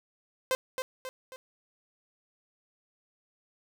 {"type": "tone with echo", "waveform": "sawtooth", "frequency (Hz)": 518, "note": "C5", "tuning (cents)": -17, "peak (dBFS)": -21, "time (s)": [0.51, 0.55], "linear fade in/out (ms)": 0, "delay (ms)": 270, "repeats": 3, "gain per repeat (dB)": -6, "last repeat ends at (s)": 1.36, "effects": []}